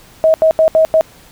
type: tone bursts at uneven times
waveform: sine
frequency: 638 Hz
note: D#5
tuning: 43 cents sharp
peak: -6 dBFS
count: 5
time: 0.24-0.34 / 0.42-0.51 / 0.59-0.68 / 0.75-0.85 / 0.94-1.01 s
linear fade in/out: 0 ms
effects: pink hiss -43 dBFS RMS until 1.31 s